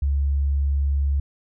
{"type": "tone", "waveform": "sine", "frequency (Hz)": 70, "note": "C#2", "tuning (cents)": 18, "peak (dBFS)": -18, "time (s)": [0.02, 1.2], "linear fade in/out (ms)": 5, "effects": []}